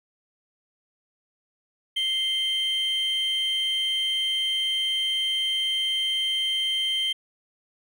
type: tone pair together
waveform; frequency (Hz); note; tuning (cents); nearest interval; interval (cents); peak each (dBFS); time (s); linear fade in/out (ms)
triangle; 2093 / 3136; C7 / G7; 0 / 0; perfect fifth; 700; -32 / -21; 1.96-7.13; 10
effects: tanh soft clip ceiling -15 dBFS